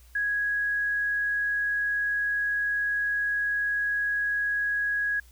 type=tone; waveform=sine; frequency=1661.2 Hz; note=G#6; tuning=in tune; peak=-24 dBFS; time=0.15-5.2 s; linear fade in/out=5 ms; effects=added 60 Hz sine -51 dBFS peak until 5.31 s + white hiss -60 dBFS RMS until 5.31 s